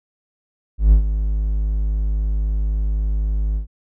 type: tone with ADSR envelope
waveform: triangle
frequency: 51.91 Hz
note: G#1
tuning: in tune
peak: -4 dBFS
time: 0.78-3.67 s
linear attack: 140 ms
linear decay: 100 ms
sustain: -11 dB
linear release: 110 ms
effects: none